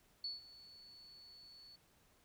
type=tone with ADSR envelope; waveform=sine; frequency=4435 Hz; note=C#8; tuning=in tune; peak=-38 dBFS; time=0.24-1.76 s; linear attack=3 ms; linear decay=160 ms; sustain=-18 dB; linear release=6 ms; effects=pink hiss -71 dBFS RMS until 2.24 s